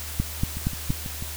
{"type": "two click trains", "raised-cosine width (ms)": 5, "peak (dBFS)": [-21, -10], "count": [5, 4], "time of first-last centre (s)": [[0.57, 1.225], [0.2, 0.904]], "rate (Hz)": [6.11, 4.26], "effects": ["added 76 Hz sine -36 dBFS peak until 1.36 s", "white hiss -36 dBFS RMS until 1.36 s"]}